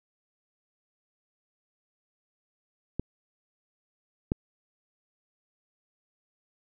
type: clicks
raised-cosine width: 3 ms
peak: -16 / -12 dBFS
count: 2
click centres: 2.996 / 4.319 s
effects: none